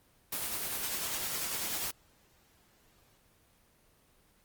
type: noise with tremolo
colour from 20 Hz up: white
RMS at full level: -34 dBFS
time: 0.32-1.91 s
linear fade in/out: 5 ms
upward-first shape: sine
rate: 10 Hz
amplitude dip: 30%
effects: pink hiss -66 dBFS RMS until 4.44 s + Opus 24 kbps